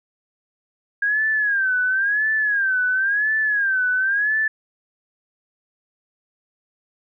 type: tone with vibrato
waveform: sine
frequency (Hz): 1618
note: G#6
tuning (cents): -46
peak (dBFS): -17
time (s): 1.02-4.48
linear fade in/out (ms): 5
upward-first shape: sine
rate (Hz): 0.96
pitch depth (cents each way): 140
effects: none